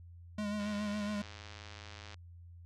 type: tone with vibrato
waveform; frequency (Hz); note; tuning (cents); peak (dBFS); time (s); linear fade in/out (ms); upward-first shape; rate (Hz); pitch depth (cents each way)
square; 207.7; G#3; 0; -35; 0.38-1.22; 5; sine; 7.2; 35
type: click train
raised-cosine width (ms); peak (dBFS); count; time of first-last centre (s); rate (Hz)
0.2; -31; 163; 0.6-2.143; 105
effects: added 86 Hz sine -50 dBFS peak until 2.65 s + low-pass 7000 Hz 12 dB/octave